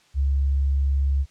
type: tone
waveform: sine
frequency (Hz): 69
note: C#2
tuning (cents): -7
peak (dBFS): -18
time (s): 0.14-1.26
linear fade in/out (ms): 50
effects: white hiss -58 dBFS RMS until 1.3 s + low-pass 6000 Hz 12 dB/octave